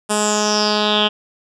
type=tone with low-pass filter sweep; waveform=10% pulse; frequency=210.4 Hz; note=G#3; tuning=23 cents sharp; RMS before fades=-17 dBFS; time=0.09-1.09 s; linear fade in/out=20 ms; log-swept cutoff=9000 to 3100 Hz; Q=7; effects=none